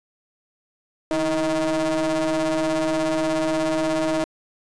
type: ring-modulated tone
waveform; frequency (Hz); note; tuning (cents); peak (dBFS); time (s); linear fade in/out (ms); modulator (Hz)
45% pulse; 155.56; D#3; 0; -17; 1.11-4.24; 0; 475
effects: resampled to 22050 Hz